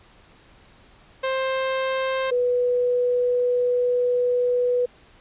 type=tone pair in turn; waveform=sawtooth / sine; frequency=527 / 492.1 Hz; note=C5 / B4; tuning=+12 / -6 cents; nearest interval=minor second; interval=118 cents; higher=first; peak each=-18 dBFS; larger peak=neither; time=1.23-2.31 / 2.31-4.86 s; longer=second; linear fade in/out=10 ms; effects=pink hiss -53 dBFS RMS until 5.2 s + resampled to 8000 Hz